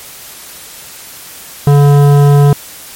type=tone with hard clipping; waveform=sine; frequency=143.4 Hz; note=D3; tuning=41 cents flat; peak=-5 dBFS; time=1.67-2.53 s; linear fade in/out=2 ms; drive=14 dB; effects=white hiss -31 dBFS RMS until 2.95 s + MP3 64 kbps